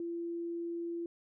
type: tone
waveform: sine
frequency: 339.9 Hz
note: F4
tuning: 47 cents flat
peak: -35 dBFS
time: 0-1.06 s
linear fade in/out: 2 ms
effects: none